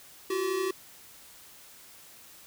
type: tone pair together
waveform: square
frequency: 348.8 / 381 Hz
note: F4 / G4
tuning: -2 / -49 cents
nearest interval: major second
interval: 153 cents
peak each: -35 / -29 dBFS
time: 0.3-0.71 s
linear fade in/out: 5 ms
effects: white hiss -52 dBFS RMS until 2.46 s